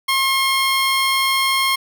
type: tone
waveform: 15% pulse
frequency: 1073 Hz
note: C6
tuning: 43 cents sharp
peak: -9 dBFS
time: 0.08-1.76 s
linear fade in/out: 10 ms
effects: none